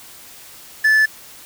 triangle tone with quantisation, 1742 Hz, A6, 18 cents flat, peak -9 dBFS, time 0.84-1.06 s, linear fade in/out 10 ms, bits 6, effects white hiss -41 dBFS RMS until 1.45 s

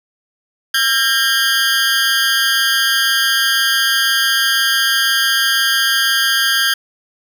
20% pulse tone with amplitude modulation, 1604 Hz, G6, 39 cents sharp, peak -4 dBFS, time 0.74-6.74 s, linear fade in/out 5 ms, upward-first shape sine, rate 246 Hz, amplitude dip 85%, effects none

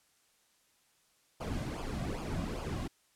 brown noise with flanger, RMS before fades -37 dBFS, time 1.4-2.88 s, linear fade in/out 10 ms, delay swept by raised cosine 0.51 to 2.31 ms, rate 2.5 Hz, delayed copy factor -0.7, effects white hiss -70 dBFS RMS until 3.15 s + low-pass 11000 Hz 12 dB/octave

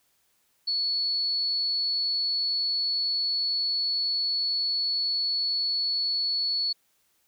sine tone, 4411 Hz, C#8, 9 cents flat, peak -24 dBFS, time 0.67-6.73 s, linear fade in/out 10 ms, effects white hiss -69 dBFS RMS until 7.27 s

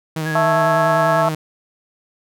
sawtooth tone with vibrato, 157.2 Hz, D#3, 18 cents sharp, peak -17 dBFS, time 0.16-1.35 s, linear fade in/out 5 ms, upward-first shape square, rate 10 Hz, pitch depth 23 cents each way
sine tone, 1661.2 Hz, G#6, in tune, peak -24 dBFS, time 0.25-1.23 s, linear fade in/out 20 ms
harmonic tone, 220 Hz, A3, in tune, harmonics 3 / 4 / 5 / 6, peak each -16 / -21 / -22 / -22 dBFS, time 0.35-1.29 s, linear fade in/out 5 ms
effects none

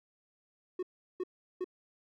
triangle tone bursts, 366 Hz, F#4, 19 cents flat, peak -30 dBFS, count 3, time 0.79-1.644 s, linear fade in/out 5 ms, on 38 ms, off 370 ms, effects none

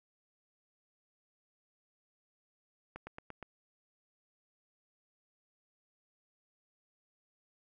slowing click train, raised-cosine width 0.5 ms, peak -29 dBFS, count 5, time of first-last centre 2.96-3.427 s, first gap 110 ms, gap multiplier 1.04, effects none

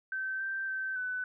sine tone with pitch steps, 1544 / 1566 / 1546 / 1500 Hz, G6 / G6 / G6 / F#6, -27 / -2 / -24 / +23 cents, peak -32 dBFS, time 0.12-1.24 s, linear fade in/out 2 ms, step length 280 ms, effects none

